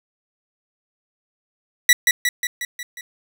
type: tone with echo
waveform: sawtooth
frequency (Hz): 1950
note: B6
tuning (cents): -23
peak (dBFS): -5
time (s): 1.89-1.93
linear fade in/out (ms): 2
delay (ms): 180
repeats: 6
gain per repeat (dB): -4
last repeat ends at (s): 3.01
effects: none